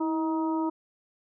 harmonic tone with a mistuned harmonic, 315.7 Hz, D#4, 25 cents sharp, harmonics 1 / 2 / 3 / 4, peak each -26 / -38 / -32 / -41 dBFS, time 0-0.7 s, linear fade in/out 10 ms, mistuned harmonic 1, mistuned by +36 cents, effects none

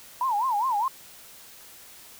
sine tone with vibrato, 930 Hz, A#5, 4 cents flat, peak -22 dBFS, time 0.21-0.88 s, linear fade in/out 2 ms, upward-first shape sine, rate 4.9 Hz, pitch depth 240 cents each way, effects white hiss -48 dBFS RMS until 2.19 s

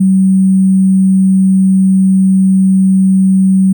sine tone with sample-and-hold, 190 Hz, F#3, 46 cents sharp, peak -5 dBFS, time 0-3.73 s, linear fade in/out 10 ms, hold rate 8820 Hz, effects none

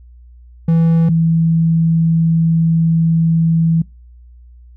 triangle / sine tone pair in turn, 164.81 / 163.95 Hz, E3 / E3, 0 / -9 cents, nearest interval unison, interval 9 cents, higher first, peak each -7 / -10 dBFS, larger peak first, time 0.68-1.09 / 1.09-3.82 s, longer second, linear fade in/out 5 ms, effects noise-tail reverb RT60 0.3 s tail -25 dB re dry + added 60 Hz sine -38 dBFS peak until 4.76 s

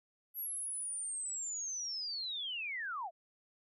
sine linear sweep, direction down, 11740 to 615 Hz, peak -37 dBFS, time 0.34-3.11 s, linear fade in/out 50 ms, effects none

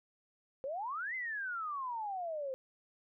sine exponential two-way sweep, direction up then down, 513 to 2092 to 513 Hz, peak -36 dBFS, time 0.64-2.54 s, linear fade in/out 0 ms, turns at 1.15 s, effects none

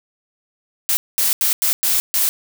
blue noise bursts at uneven times, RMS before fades -17 dBFS, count 6, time 0.89-0.97 / 1.18-1.33 / 1.41-1.53 / 1.62-1.73 / 1.83-2 / 2.14-2.29 s, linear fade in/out 0 ms, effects none

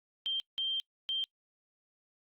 sine tone bursts at uneven times, 3158 Hz, G7, 12 cents sharp, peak -30 dBFS, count 3, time 0.26-0.4 / 0.58-0.8 / 1.09-1.24 s, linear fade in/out 0 ms, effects noise-tail reverb RT60 0.1 s tail -26 dB re dry + Opus 48 kbps

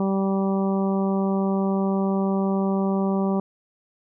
harmonic tone, 194.1 Hz, G3, 17 cents flat, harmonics 1 / 2 / 3 / 4 / 5 / 6, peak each -21 / -27 / -31 / -33 / -35 / -37 dBFS, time 0-3.4 s, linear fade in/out 2 ms, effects none

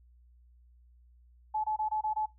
sine tone bursts, 860 Hz, A5, 40 cents flat, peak -28 dBFS, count 6, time 1.54-2.26 s, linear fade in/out 10 ms, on 100 ms, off 24 ms, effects noise-tail reverb RT60 0.2 s tail -22 dB re dry + added 60 Hz sine -57 dBFS peak until 2.38 s

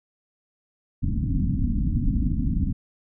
pink low-pass noise, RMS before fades -23 dBFS, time 1.02-2.73 s, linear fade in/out 20 ms, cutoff 290 Hz, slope 96 dB/octave, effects none

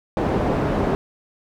white low-pass noise, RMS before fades -21 dBFS, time 0.17-0.95 s, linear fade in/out 0 ms, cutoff 550 Hz, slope 12 dB/octave, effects none

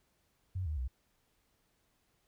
sine tone with pitch steps, 92.5 / 76.45 / 63.18 Hz, F#2 / D#2 / B1, 0 / -30 / +40 cents, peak -33 dBFS, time 0.55-0.88 s, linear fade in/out 10 ms, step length 110 ms, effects pink hiss -75 dBFS RMS until 2.27 s

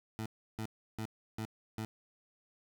20% pulse tone bursts, 110 Hz, A2, in tune, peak -32 dBFS, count 5, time 0.19-1.85 s, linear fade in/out 0 ms, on 68 ms, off 330 ms, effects none

